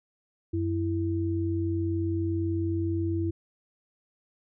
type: tone pair together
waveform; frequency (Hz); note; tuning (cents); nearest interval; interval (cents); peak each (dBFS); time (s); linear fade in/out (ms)
sine; 92.9 / 331.2; F#2 / E4; +7 / +8; octave + minor seventh; 2201; -28; 0.53-3.31; 10
effects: none